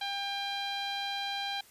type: tone with low-pass filter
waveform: sawtooth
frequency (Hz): 798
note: G5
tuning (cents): +31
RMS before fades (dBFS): -35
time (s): 0.01-1.61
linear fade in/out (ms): 5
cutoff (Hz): 3700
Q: 6
effects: white hiss -58 dBFS RMS until 1.7 s + resampled to 32000 Hz